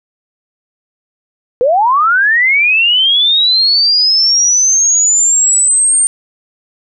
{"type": "linear sweep", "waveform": "sine", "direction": "up", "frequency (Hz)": [466.2, 8800], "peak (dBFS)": -7, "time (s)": [1.61, 6.07], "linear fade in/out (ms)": 0, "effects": []}